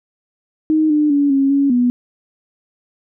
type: tone with pitch steps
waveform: sine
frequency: 312 / 300.1 / 285.3 / 273.4 / 279.3 / 245.1 Hz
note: D#4 / D4 / C#4 / C#4 / C#4 / B3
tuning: +5 / +38 / +50 / -24 / +13 / -13 cents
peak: -11 dBFS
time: 0.7-1.9 s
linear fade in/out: 0 ms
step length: 200 ms
effects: none